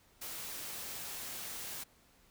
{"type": "noise", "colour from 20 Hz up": "white", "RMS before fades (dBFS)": -43, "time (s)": [0.21, 1.84], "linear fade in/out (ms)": 10, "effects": ["pink hiss -66 dBFS RMS until 2.3 s"]}